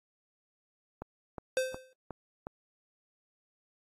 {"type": "click train", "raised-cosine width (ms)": 1, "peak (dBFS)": -25, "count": 5, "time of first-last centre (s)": [1.02, 2.469], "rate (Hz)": 2.76}
{"type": "tone with exponential decay", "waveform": "square", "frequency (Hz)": 518, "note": "C5", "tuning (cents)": -17, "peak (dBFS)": -25, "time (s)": [1.57, 1.93], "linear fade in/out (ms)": 1, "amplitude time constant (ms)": 78}
{"effects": ["AAC 32 kbps"]}